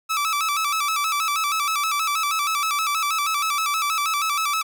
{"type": "tone with vibrato", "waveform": "sawtooth", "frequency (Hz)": 1228, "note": "D#6", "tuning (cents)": -23, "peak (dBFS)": -17, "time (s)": [0.09, 4.63], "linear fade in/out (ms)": 20, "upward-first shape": "square", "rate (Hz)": 6.3, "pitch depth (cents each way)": 96, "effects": []}